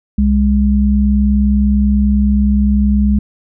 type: tone pair together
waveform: sine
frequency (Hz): 65.2 / 205.7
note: C2 / G#3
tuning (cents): -5 / -16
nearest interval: octave + minor sixth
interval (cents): 1989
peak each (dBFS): -12 / -11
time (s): 0.18-3.19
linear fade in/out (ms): 5
effects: none